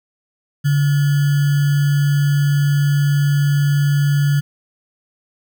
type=tone with sample-and-hold; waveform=sine; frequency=143.5 Hz; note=D3; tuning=40 cents flat; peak=-12 dBFS; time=0.64-4.41 s; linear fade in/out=20 ms; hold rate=1575 Hz; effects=none